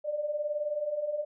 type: beating tone pair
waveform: sine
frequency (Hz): 579 / 598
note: D5 / D5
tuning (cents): -25 / +31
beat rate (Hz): 19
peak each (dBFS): -36 / -30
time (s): 0.04-1.25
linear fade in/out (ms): 20
effects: none